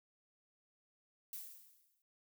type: noise with exponential decay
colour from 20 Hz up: violet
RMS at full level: -44 dBFS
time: 1.33-2.02 s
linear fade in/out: 1 ms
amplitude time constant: 150 ms
effects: noise-tail reverb RT60 0.1 s tail -22 dB re dry